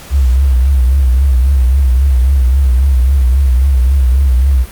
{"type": "tone with vibrato", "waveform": "sine", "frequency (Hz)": 65.41, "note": "C2", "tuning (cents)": 0, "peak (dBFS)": -6, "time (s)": [0.1, 4.66], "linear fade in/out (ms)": 50, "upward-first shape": "triangle", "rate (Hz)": 3.7, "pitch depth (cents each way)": 130, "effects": ["pink hiss -33 dBFS RMS until 4.71 s", "Opus 48 kbps"]}